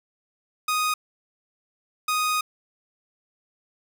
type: tone bursts at uneven times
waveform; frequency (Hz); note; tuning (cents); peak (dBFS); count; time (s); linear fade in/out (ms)
sawtooth; 1244.5; D#6; 0; -18; 2; 0.68-0.94 / 2.08-2.41; 5
effects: none